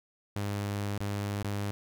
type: tone with dropouts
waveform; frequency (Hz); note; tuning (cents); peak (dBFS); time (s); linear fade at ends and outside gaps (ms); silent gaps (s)
sawtooth; 101.6; G#2; -38; -27; 0.36-1.71; 0; 0.978-1.005 / 1.427-1.446
effects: none